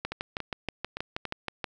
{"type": "two click trains", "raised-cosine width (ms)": 0.3, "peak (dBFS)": [-15, -17], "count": [11, 5], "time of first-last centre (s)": [[0.05, 1.642], [0.12, 1.253]], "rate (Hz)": [6.28, 3.53], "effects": []}